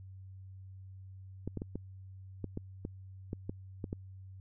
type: clicks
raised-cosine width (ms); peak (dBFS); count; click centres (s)
3; -24; 11; 1.476 / 1.573 / 1.619 / 1.756 / 2.443 / 2.574 / 2.851 / 3.331 / 3.495 / 3.842 / 3.929
effects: added 95 Hz sine -47 dBFS peak until 4.4 s